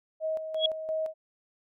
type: tone with tremolo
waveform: sine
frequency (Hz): 633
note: D#5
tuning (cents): +30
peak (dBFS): -27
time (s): 0.2-1.14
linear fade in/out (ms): 50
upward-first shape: square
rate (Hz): 2.9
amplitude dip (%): 55
type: tone with exponential growth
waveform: sine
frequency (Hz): 3322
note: G#7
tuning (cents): 0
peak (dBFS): -18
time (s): 0.55-0.66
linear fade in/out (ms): 5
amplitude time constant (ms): 22
effects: none